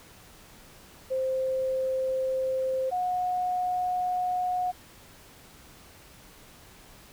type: tone pair in turn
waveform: sine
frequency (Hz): 523.3 / 727.1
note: C5 / F#5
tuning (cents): 0 / -30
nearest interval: tritone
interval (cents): 570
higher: second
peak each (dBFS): -25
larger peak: neither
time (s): 1.1-2.91 / 2.91-4.72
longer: neither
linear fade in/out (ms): 20
effects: pink hiss -52 dBFS RMS until 7.12 s